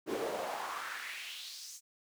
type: noise with high-pass filter sweep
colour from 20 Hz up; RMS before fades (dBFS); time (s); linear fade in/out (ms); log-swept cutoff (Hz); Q
brown; -40; 0.06-1.81; 50; 340 to 7000; 2.8
effects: none